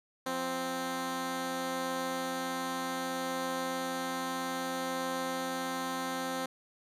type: tone pair together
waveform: 10% pulse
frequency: 174.61 / 261.6 Hz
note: F3 / C4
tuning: 0 / 0 cents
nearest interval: perfect fifth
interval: 700 cents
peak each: -34 / -25 dBFS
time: 0.26-6.46 s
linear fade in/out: 5 ms
effects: resampled to 32000 Hz